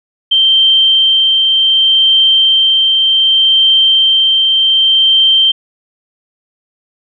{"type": "tone with tremolo", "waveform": "sine", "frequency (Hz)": 3136, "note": "G7", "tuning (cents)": 0, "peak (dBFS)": -5, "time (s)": [0.31, 5.52], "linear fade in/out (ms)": 10, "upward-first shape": "triangle", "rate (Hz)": 0.66, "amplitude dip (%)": 25, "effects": []}